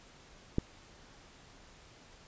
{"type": "click", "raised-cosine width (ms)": 3, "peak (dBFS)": -15, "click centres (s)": 0.584, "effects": ["pink hiss -57 dBFS RMS until 2.27 s", "resampled to 16000 Hz"]}